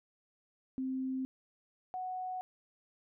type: tone pair in turn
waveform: sine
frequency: 261.6 / 739.9 Hz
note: C4 / F#5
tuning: 0 / 0 cents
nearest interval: octave + tritone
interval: 1800 cents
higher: second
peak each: -33 / -36 dBFS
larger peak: first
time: 0.78-1.25 / 1.94-2.41 s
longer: neither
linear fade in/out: 0 ms
effects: none